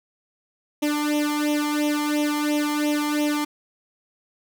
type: tone with flanger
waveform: sawtooth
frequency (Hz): 296.9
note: D4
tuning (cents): +19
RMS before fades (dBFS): -23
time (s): 0.82-3.45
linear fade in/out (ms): 10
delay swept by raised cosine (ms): 0.32 to 0.96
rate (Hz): 2.9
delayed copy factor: +0.9
effects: none